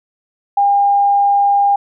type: tone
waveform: sine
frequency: 805 Hz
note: G5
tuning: 46 cents sharp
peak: -9 dBFS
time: 0.57-1.76 s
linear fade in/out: 5 ms
effects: none